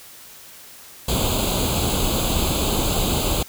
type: noise with comb filter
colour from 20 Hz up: pink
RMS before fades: -21 dBFS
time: 1.08-3.43 s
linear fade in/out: 5 ms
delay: 0.27 ms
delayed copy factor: +0.9
effects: white hiss -43 dBFS RMS until 3.48 s